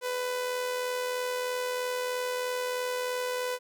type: tone with amplitude modulation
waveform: sawtooth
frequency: 498.9 Hz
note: B4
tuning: 17 cents sharp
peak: -24 dBFS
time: 0.01-3.59 s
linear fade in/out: 50 ms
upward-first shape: sine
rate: 83.1 Hz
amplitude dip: 35%
effects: none